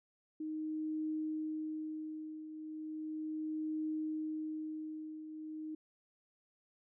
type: tone with tremolo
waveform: sine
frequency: 311.1 Hz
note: D#4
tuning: in tune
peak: -34 dBFS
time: 0.4-5.75 s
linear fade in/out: 5 ms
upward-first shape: triangle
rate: 0.36 Hz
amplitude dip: 70%
effects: none